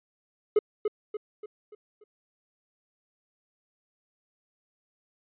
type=tone with echo; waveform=triangle; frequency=422.2 Hz; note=G#4; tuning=29 cents sharp; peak=-14 dBFS; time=0.56-0.59 s; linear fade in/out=5 ms; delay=290 ms; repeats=5; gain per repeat=-7 dB; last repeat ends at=2.04 s; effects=tanh soft clip ceiling -11 dBFS + resampled to 8000 Hz